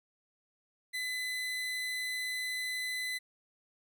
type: tone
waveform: 30% pulse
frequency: 2011 Hz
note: B6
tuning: 31 cents sharp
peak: -31 dBFS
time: 0.93-3.19 s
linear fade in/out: 20 ms
effects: none